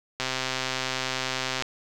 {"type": "click train", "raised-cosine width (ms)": 0.2, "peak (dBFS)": -10, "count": 186, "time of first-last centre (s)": [0.2, 1.623], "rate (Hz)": 130, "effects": []}